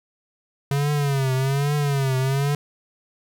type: tone with vibrato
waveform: square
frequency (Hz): 138.59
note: C#3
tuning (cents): 0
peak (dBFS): -20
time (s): 0.71-2.55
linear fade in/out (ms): 2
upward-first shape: triangle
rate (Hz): 1.2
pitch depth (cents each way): 120
effects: 9-bit